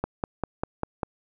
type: click train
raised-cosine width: 1 ms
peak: -12 dBFS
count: 6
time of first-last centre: 0.04-1.032 s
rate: 5.04 Hz
effects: none